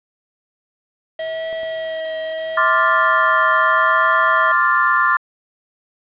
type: tone with vibrato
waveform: square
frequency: 643 Hz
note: E5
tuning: 43 cents flat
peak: -23 dBFS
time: 1.19-4.52 s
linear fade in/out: 5 ms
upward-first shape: triangle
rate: 0.75 Hz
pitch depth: 16 cents each way
type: clicks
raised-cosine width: 1 ms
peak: -26 dBFS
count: 2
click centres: 1.528 / 1.633 s
type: chord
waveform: sine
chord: D minor seventh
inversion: third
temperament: equal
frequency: 1046.5 / 1174.7 / 1396.9 / 1760 Hz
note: C6 / D6 / F6 / A6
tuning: 0 / 0 / 0 / 0 cents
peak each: -18 dBFS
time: 2.57-5.17 s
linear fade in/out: 5 ms
effects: resampled to 8000 Hz + 7-bit